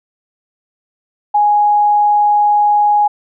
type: tone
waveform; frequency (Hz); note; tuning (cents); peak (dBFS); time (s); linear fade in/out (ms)
sine; 830.6; G#5; 0; -8; 1.34-3.08; 10
effects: none